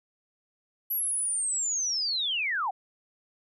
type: linear sweep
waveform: sine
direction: down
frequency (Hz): 11840 to 698.5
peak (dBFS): -26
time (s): 0.9-2.71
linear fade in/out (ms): 10
effects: none